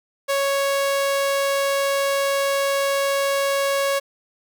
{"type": "tone", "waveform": "sawtooth", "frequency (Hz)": 554.4, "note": "C#5", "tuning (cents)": 0, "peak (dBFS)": -15, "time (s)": [0.28, 4], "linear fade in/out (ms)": 20, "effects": []}